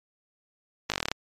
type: slowing click train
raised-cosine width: 0.2 ms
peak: -9 dBFS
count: 10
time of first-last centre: 0.9-1.116 s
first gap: 18 ms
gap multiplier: 1.07
effects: MP3 96 kbps